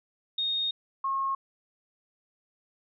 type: tone pair in turn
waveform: sine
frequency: 3707 / 1083.2 Hz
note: A#7 / C#6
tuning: -10 / -40 cents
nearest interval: octave + major sixth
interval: 2130 cents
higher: first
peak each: -26 dBFS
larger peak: neither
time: 0.38-0.71 / 1.04-1.35 s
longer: first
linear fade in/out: 5 ms
effects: none